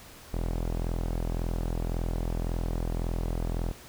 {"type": "tone with low-pass filter", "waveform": "sawtooth", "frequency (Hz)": 41.84, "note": "E1", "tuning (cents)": 27, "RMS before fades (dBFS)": -30, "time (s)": [0.33, 3.72], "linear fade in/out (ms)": 10, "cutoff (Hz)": 740, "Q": 1, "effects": ["pink hiss -49 dBFS RMS until 3.88 s"]}